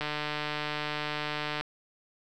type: click train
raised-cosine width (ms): 0.3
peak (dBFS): -16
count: 241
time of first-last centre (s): 0.01-1.61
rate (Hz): 150
effects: none